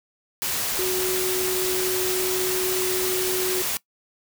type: tone in noise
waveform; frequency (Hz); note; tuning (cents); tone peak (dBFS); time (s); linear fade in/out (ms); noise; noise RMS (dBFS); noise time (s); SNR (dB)
sine; 370; F#4; 0; -24; 0.79-3.62; 0; white; -26; 0.42-3.77; -1
effects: noise-tail reverb RT60 0.1 s tail -20 dB re dry